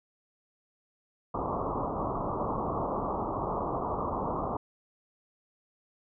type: low-pass noise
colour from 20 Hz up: white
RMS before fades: -32 dBFS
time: 1.34-4.57 s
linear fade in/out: 5 ms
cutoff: 1200 Hz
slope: 96 dB/octave
effects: none